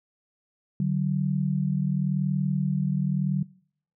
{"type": "tone pair together", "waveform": "sine", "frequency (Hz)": [146.83, 187.71], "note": ["D3", "F#3"], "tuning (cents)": [0, 25], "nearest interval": "major third", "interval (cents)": 425, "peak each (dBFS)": -25, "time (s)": [0.8, 3.43], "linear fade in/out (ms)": 2, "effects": ["noise-tail reverb RT60 0.6 s tail -24 dB re dry"]}